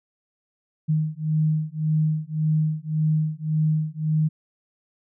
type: beating tone pair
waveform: sine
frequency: 154.5 / 156.3 Hz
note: D#3 / D#3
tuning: -12 / +8 cents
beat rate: 1.8 Hz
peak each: -23 dBFS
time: 0.88-4.29 s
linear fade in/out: 20 ms
effects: none